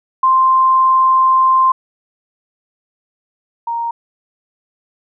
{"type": "tone pair in turn", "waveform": "sine", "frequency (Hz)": [1046.5, 932.3], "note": ["C6", "A#5"], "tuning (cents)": [0, 0], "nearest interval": "major second", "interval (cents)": 200, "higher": "first", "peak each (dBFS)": [-8, -17], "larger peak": "first", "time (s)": [[0.23, 1.72], [3.67, 3.91]], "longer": "first", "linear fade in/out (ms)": 5, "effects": []}